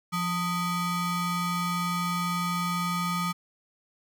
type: ring-modulated tone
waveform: square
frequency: 535 Hz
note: C5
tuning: 38 cents sharp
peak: -24 dBFS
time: 0.12-3.33 s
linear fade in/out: 20 ms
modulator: 709 Hz
effects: none

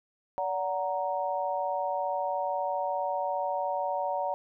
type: chord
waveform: sine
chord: D augmented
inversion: none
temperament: equal with one note detuned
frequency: 574.6 / 740 / 932.3 Hz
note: D5 / F#5 / A#5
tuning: -38 / 0 / 0 cents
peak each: -32 dBFS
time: 0.38-4.34 s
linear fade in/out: 0 ms
effects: none

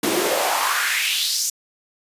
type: noise with high-pass filter sweep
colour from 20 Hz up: pink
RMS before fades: -21 dBFS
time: 0.03-1.5 s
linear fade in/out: 5 ms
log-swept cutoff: 260 to 6700 Hz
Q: 3.4
effects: resampled to 32000 Hz

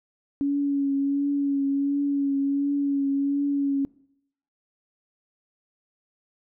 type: tone with vibrato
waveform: sine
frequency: 280.3 Hz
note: C#4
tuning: 19 cents sharp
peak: -21 dBFS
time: 0.41-3.85 s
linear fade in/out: 0 ms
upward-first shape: triangle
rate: 1.4 Hz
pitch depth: 28 cents each way
effects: noise-tail reverb RT60 0.7 s tail -22 dB re dry

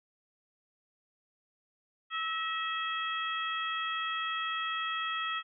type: harmonic tone with a mistuned harmonic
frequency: 652 Hz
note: E5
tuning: 19 cents flat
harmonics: 2 / 3 / 4 / 5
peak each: -34 / -38 / -40 / -38 dBFS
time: 2.1-5.43 s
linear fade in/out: 50 ms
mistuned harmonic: 3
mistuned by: -45 cents
effects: none

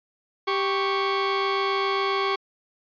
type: tone pair together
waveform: sawtooth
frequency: 392 / 1108.7 Hz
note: G4 / C#6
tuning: 0 / 0 cents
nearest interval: octave + tritone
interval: 1800 cents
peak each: -21 dBFS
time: 0.47-2.36 s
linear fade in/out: 10 ms
effects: resampled to 11025 Hz

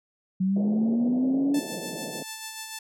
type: linear sweep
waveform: sine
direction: up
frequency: 184.7 to 289.4 Hz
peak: -21 dBFS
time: 0.4-1.6 s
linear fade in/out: 10 ms
type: band-pass noise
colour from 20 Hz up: pink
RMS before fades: -36 dBFS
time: 0.56-2.23 s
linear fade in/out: 5 ms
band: 160 to 690 Hz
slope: 48 dB/octave
type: tone with tremolo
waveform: 5% pulse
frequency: 880 Hz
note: A5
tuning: in tune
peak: -22 dBFS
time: 1.54-2.79 s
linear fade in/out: 5 ms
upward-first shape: sine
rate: 6.8 Hz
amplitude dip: 40%
effects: none

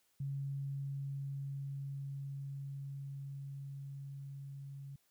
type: tone with level ramp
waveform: sine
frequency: 138.6 Hz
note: C#3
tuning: in tune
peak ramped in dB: -36 to -45 dBFS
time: 0.2-4.96 s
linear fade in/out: 5 ms
effects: white hiss -75 dBFS RMS until 5.1 s

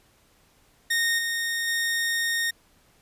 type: tone with level steps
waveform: sawtooth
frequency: 1848 Hz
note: A#6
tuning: 16 cents flat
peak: -18 / -22 / -20 dBFS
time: 0.9-2.51 s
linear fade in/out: 10 ms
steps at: 1.18 / 1.67 s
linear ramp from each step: 10 ms
effects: pink hiss -61 dBFS RMS until 3.01 s + resampled to 32000 Hz

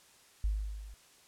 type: tone with level ramp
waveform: sine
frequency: 51.91 Hz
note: G#1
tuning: in tune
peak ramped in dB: -26 to -46 dBFS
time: 0.44-0.94 s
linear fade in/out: 0 ms
effects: white hiss -61 dBFS RMS until 1.27 s + low-pass 10000 Hz 12 dB/octave

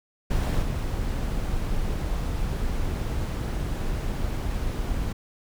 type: noise with level steps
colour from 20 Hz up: brown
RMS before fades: -23 / -27 dBFS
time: 0.3-5.13 s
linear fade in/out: 10 ms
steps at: 0.62 s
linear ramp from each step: 10 ms
effects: none

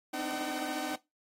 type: tone cluster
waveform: sawtooth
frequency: 257 / 301.5 / 315.5 / 761 Hz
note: C4 / D4 / D#4 / F#5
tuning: -31 / +46 / +24 / +48 cents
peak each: -37 / -33 / -40 / -34 dBFS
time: 0.13-0.96 s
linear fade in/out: 10 ms
effects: noise-tail reverb RT60 0.2 s tail -18 dB re dry + AAC 48 kbps

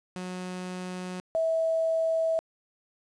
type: tone pair in turn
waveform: sawtooth / sine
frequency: 182.5 / 650.4 Hz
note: F#3 / E5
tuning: -24 / -23 cents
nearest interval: octave + minor seventh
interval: 2201 cents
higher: second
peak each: -30 / -23 dBFS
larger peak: second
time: 0.16-1.2 / 1.35-2.39 s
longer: neither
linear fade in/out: 0 ms
effects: resampled to 22050 Hz + 9-bit

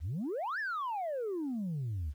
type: exponential two-way sweep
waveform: sine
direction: up then down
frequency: 66.8 to 1817 to 66.8 Hz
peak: -31 dBFS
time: 0-2.14 s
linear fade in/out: 50 ms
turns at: 0.59 s
effects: tanh soft clip ceiling -31 dBFS + 11-bit

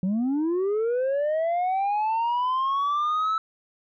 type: linear sweep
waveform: sine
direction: up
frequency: 178 to 1318.5 Hz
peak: -19 dBFS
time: 0.03-3.38 s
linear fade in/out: 2 ms
effects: tanh soft clip ceiling -21 dBFS

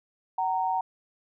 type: tone pair together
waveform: sine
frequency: 755 / 925.9 Hz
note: F#5 / A#5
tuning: +35 / -12 cents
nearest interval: major third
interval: 353 cents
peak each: -27 dBFS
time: 0.38-0.81 s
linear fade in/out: 5 ms
effects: none

